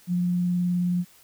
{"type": "tone with vibrato", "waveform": "sine", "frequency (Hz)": 177.5, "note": "F3", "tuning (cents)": 28, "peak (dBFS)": -21, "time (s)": [0.07, 1.05], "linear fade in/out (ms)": 50, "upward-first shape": "sine", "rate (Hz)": 19, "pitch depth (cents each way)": 12, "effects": ["white hiss -55 dBFS RMS until 1.23 s"]}